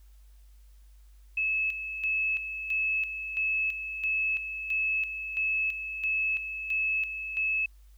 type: tone with tremolo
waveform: sine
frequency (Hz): 2596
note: E7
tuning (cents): -27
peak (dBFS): -25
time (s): 1.37-7.66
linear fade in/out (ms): 5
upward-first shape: square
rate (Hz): 1.5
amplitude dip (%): 60
effects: added 50 Hz sine -51 dBFS peak until 7.97 s + white hiss -69 dBFS RMS until 7.97 s